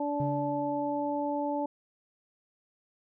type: harmonic tone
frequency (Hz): 290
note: D4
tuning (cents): -22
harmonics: 1 / 2 / 3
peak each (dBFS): -32 / -33 / -33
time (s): 0-1.66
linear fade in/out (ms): 5
type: tone with exponential decay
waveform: triangle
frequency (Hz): 140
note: C#3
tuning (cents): +18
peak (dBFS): -27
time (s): 0.2-1.4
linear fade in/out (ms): 2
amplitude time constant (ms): 260
effects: none